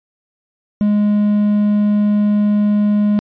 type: tone with quantisation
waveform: triangle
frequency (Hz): 207.7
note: G#3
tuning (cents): 0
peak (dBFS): -9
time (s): 0.81-3.19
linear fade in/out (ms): 0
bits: 6
effects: resampled to 11025 Hz